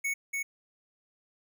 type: tone with echo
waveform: square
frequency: 2217 Hz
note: C#7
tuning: in tune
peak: -29 dBFS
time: 0.04-0.14 s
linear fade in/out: 10 ms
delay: 290 ms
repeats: 1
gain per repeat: -2 dB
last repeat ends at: 0.43 s
effects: none